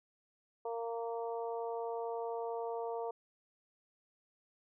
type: harmonic tone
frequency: 231.1 Hz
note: A#3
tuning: 15 cents flat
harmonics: 2 / 3 / 4 / 5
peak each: -38 / -42 / -44 / -52 dBFS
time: 0.65-3.11 s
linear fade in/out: 5 ms
effects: none